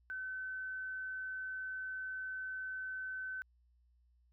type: tone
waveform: sine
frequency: 1523 Hz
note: F#6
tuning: 50 cents sharp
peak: -39 dBFS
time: 0.1-3.42 s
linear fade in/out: 0 ms
effects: added 60 Hz sine -67 dBFS peak until 4.32 s